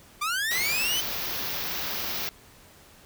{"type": "linear sweep", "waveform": "sawtooth", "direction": "up", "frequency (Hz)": [1150, 3100], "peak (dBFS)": -22, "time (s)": [0.21, 1.01], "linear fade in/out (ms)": 10}
{"type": "band-stop noise", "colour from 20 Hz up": "white", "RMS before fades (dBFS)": -31, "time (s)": [0.51, 2.29], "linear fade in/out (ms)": 0, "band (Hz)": [6000, 13000], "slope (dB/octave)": 48}
{"effects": ["pink hiss -53 dBFS RMS until 3.05 s"]}